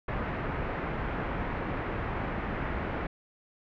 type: low-pass noise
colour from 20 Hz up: pink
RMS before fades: -33 dBFS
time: 0.08-3.07 s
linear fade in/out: 5 ms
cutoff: 2100 Hz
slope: 24 dB/octave
effects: none